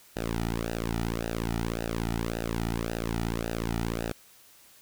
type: tone with flanger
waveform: sawtooth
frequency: 56.8 Hz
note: A#1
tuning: 44 cents flat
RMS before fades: -31 dBFS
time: 0.16-4.12 s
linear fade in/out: 0 ms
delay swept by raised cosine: 0.9 to 1.89 ms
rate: 1.8 Hz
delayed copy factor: -0.95
effects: white hiss -56 dBFS RMS until 4.81 s